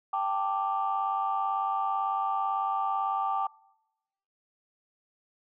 sine chord, G suspended second, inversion none, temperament just, 784 / 882 / 1176 Hz, G5 / A5 / D6, 0 / +4 / +2 cents, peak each -29 / -32 / -30 dBFS, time 0.13-3.47 s, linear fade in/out 5 ms, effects noise-tail reverb RT60 1.0 s tail -26 dB re dry + tanh soft clip ceiling -18 dBFS

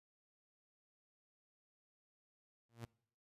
sawtooth tone with exponential growth, 116.54 Hz, A#2, in tune, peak -39 dBFS, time 2.69-2.85 s, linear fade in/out 5 ms, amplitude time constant 34 ms, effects noise-tail reverb RT60 0.6 s tail -24 dB re dry + resampled to 32000 Hz

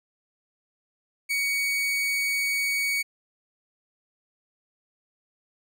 40% pulse tone, 2244 Hz, C#7, 21 cents sharp, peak -23 dBFS, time 1.29-3.03 s, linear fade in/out 20 ms, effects none

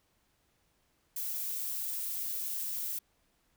violet noise, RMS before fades -36 dBFS, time 1.16-2.99 s, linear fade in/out 5 ms, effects pink hiss -73 dBFS RMS until 3.56 s

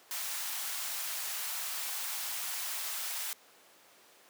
white high-pass noise, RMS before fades -37 dBFS, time 0.11-3.33 s, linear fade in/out 0 ms, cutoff 680 Hz, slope 24 dB/octave, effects pink hiss -59 dBFS RMS until 4.29 s + high-pass 400 Hz 12 dB/octave

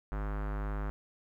square tone with low-pass filter, 51.1 Hz, G#1, 27 cents flat, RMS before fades -35 dBFS, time 0.12-0.9 s, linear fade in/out 0 ms, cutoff 1400 Hz, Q 2.3, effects 11-bit

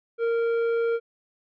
sine tone with tanh clipping, 463.1 Hz, A#4, 11 cents flat, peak -23 dBFS, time 0.18-1 s, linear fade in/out 50 ms, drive 9 dB, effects none

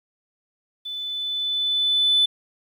sine tone with level ramp, 3500 Hz, A7, 10 cents flat, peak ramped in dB -29 to -13 dBFS, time 0.85-2.26 s, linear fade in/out 10 ms, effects tanh soft clip ceiling -11 dBFS + 9-bit

